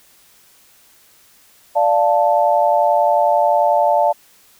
sine chord, D minor, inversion none, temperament equal, 587.3 / 698.5 / 880 Hz, D5 / F5 / A5, 0 / 0 / 0 cents, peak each -16 dBFS, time 1.75-4.13 s, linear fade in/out 20 ms, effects white hiss -51 dBFS RMS until 4.59 s

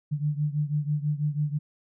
sine beating tone pair, 146.83 / 152.93 Hz, D3 / D#3, 0 / -30 cents, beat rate 6.1 Hz, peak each -26 / -29 dBFS, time 0.11-1.59 s, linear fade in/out 20 ms, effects none

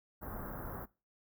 pink band-stop noise, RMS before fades -43 dBFS, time 0.21-0.86 s, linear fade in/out 20 ms, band 1600 to 13000 Hz, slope 48 dB/octave, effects noise-tail reverb RT60 0.3 s tail -21 dB re dry

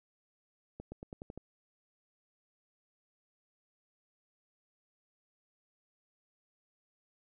accelerating click train, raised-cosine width 2 ms, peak -30 dBFS, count 7, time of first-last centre 0.8-1.376 s, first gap 120 ms, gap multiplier 0.91, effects none

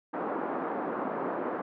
pink band-pass noise, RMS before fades -33 dBFS, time 0.13-1.62 s, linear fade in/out 10 ms, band 250 to 1300 Hz, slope 24 dB/octave, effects none

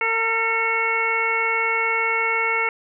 harmonic tone with a mistuned harmonic, 454.4 Hz, A#4, 44 cents flat, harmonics 1 / 2 / 3 / 4 / 5 / 6, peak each -28 / -27 / -26 / -32 / -21 / -31 dBFS, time 0.01-2.69 s, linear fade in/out 2 ms, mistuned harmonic 5, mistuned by -54 cents, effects none

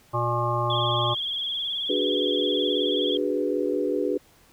harmonic tone, 119.4 Hz, A#2, 42 cents sharp, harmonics 1 / 3 / 5 / 7 / 9 / 10, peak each -27 / -32 / -30 / -31 / -27 / -32 dBFS, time 0.13-1.15 s, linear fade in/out 20 ms
sine tone with vibrato, 3322 Hz, G#7, in tune, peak -26 dBFS, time 0.7-3.17 s, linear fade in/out 2 ms, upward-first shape sine, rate 19 Hz, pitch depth 64 cents each way
sine chord, G# half-diminished seventh, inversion second, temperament equal, 293.7 / 370 / 415.3 / 493.9 Hz, D4 / F#4 / G#4 / B4, 0 / 0 / 0 / 0 cents, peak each -28 dBFS, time 1.89-4.18 s, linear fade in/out 10 ms
effects pink hiss -57 dBFS RMS until 4.52 s

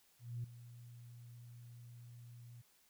sine tone with ADSR envelope, 119.5 Hz, A#2, 43 cents sharp, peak -37 dBFS, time 0.19-2.62 s, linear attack 250 ms, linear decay 5 ms, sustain -15 dB, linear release 12 ms, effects tanh soft clip ceiling -34 dBFS + white hiss -71 dBFS RMS until 2.89 s

